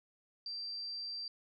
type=tone; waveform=sine; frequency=4699 Hz; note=D8; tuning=in tune; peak=-39 dBFS; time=0.46-1.28 s; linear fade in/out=2 ms; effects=none